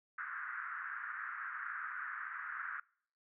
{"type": "band-pass noise", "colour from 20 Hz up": "pink", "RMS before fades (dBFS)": -43, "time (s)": [0.18, 2.8], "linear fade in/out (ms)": 5, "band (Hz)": [1300, 1700], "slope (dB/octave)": 48, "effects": ["noise-tail reverb RT60 0.6 s tail -26 dB re dry"]}